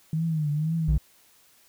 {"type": "tone with vibrato", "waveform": "sine", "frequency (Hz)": 155.56, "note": "D#3", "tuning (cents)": 0, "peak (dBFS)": -23, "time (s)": [0.13, 0.97], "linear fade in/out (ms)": 2, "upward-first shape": "triangle", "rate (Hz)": 2, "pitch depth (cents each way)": 120}
{"type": "tone", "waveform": "triangle", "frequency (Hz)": 59.3, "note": "A#1", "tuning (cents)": 30, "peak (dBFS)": -18, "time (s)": [0.88, 0.98], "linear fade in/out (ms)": 5}
{"effects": ["white hiss -59 dBFS RMS until 1.68 s"]}